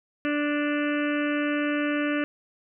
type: harmonic tone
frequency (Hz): 293.8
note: D4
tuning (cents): +1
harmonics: 1 / 2 / 4 / 5 / 6 / 7 / 8 / 9 / 10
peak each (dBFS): -25 / -31 / -37 / -34 / -35 / -40 / -40 / -37 / -43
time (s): 0.25-2.24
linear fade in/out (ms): 0
effects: none